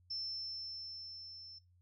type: tone with level ramp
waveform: sine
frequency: 5330 Hz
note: E8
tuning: 18 cents sharp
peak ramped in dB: -37 to -50 dBFS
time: 0.1-1.59 s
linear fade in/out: 10 ms
effects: noise-tail reverb RT60 0.2 s tail -18 dB re dry + added 89 Hz sine -65 dBFS peak until 1.81 s